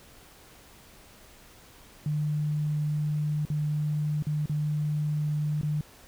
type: tone with dropouts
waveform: sine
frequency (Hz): 150.2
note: D3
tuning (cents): +39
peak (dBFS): -25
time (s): 2.06-5.81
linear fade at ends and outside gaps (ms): 2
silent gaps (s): 3.452-3.501 / 4.225-4.268 / 4.458-4.495 / 5.613-5.631
effects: pink hiss -53 dBFS RMS until 6.07 s